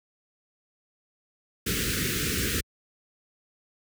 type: band-stop noise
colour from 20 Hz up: pink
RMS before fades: -27 dBFS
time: 1.66-2.61 s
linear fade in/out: 10 ms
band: 460 to 1400 Hz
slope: 48 dB/octave
effects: high-pass 60 Hz 12 dB/octave